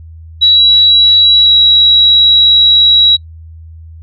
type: tone with pitch glide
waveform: sine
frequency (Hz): 3901 to 3879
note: B7 to B7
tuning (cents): -22 to -32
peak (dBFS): -3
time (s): 0.41-3.17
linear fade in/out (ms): 20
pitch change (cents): -10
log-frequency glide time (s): 1.4-1.52
effects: noise-tail reverb RT60 0.1 s tail -26 dB re dry + added 81 Hz sine -29 dBFS peak until 4.02 s